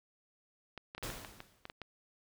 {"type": "clicks", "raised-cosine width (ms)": 0.3, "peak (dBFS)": -28, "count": 10, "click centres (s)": [0.777, 0.949, 0.98, 1.027, 1.102, 1.248, 1.404, 1.654, 1.699, 1.817]}
{"type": "noise with exponential decay", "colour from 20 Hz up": "pink", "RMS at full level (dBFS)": -39, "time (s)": [1.03, 1.72], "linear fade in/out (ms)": 2, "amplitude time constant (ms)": 150}
{"effects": []}